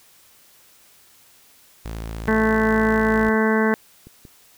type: tone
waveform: sawtooth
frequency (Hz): 55.4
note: A1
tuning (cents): +13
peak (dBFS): -25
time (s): 1.85-3.3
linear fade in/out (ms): 5
type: harmonic tone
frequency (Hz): 219.3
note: A3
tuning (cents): -6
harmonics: 1 / 2 / 3 / 4 / 5 / 6 / 7 / 8 / 9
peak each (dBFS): -19 / -21 / -29 / -28 / -28 / -38 / -26 / -29 / -30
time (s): 2.28-3.74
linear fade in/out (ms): 0
type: clicks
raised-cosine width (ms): 3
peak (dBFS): -29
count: 4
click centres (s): 2.642 / 3.341 / 4.07 / 4.252
effects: white hiss -53 dBFS RMS until 4.57 s